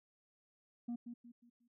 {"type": "tone with echo", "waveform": "sine", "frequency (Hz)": 238.2, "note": "A#3", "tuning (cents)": 38, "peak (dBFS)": -35, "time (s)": [0.88, 0.96], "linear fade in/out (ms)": 10, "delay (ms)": 180, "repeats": 4, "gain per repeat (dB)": -9, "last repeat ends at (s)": 1.68, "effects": ["tanh soft clip ceiling -37 dBFS"]}